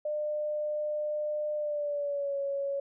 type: tone with pitch glide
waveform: sine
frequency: 601 to 557.5 Hz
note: D5 to C#5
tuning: +40 to +10 cents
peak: -29 dBFS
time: 0.05-2.8 s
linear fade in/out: 5 ms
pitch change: -130 cents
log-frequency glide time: 1.56-2.37 s
effects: none